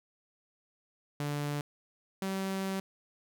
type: tone pair in turn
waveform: sawtooth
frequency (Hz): 145.8 / 192.38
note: D3 / G3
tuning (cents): -12 / -32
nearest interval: perfect fourth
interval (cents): 480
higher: second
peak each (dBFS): -28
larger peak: neither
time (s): 1.2-1.61 / 2.22-2.8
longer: second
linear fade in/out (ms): 2
effects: none